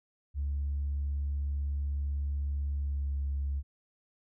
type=tone with pitch glide; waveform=sine; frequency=71 to 69.74 Hz; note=C#2 to C#2; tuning=+42 to +11 cents; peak=-28 dBFS; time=0.34-3.63 s; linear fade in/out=50 ms; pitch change=-31 cents; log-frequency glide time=2.75-3.15 s; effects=tanh soft clip ceiling -26 dBFS